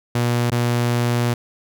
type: tone with dropouts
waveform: sawtooth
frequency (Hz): 120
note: B2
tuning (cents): -49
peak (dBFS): -13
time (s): 0.15-1.34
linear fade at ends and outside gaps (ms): 5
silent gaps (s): 0.504-0.518
effects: none